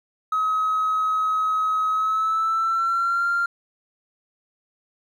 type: tone with pitch glide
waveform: triangle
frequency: 1274 to 1389.3 Hz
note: D#6 to F6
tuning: +41 to -9 cents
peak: -16 dBFS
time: 0.32-3.46 s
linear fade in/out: 5 ms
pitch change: +150 cents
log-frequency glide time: 1.91-3.28 s
effects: tanh soft clip ceiling -16 dBFS